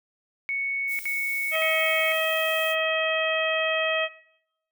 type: tone bursts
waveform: sine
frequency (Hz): 2217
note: C#7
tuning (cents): 0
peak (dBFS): -25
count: 3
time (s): 0.49-2.12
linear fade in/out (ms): 0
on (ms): 500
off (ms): 65
type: noise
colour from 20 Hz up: violet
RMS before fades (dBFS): -38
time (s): 0.87-2.76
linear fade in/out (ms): 50
type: harmonic tone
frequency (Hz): 638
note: D#5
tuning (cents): +43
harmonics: 1 / 2 / 3 / 4 / 5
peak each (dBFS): -26 / -31 / -30 / -28 / -31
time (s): 1.51-4.09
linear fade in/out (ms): 50
effects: noise-tail reverb RT60 0.8 s tail -19 dB re dry